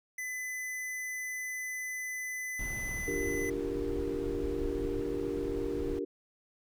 square tone, 2011 Hz, B6, 31 cents sharp, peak -36 dBFS, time 0.18-3.5 s, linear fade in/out 5 ms
brown noise, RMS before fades -40 dBFS, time 2.59-5.99 s, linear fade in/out 2 ms
sine chord, G minor seventh, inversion second, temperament equal, 293.7 / 349.2 / 392 / 466.2 Hz, D4 / F4 / G4 / Bb4, 0 / 0 / 0 / 0 cents, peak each -37 / -40 / -36 / -37 dBFS, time 3.07-6.05 s, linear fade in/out 10 ms
effects none

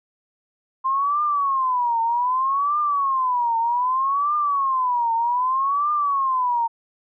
sine tone with vibrato, 1046.5 Hz, C6, in tune, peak -18 dBFS, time 0.84-6.68 s, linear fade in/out 20 ms, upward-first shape triangle, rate 0.64 Hz, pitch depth 250 cents each way, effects none

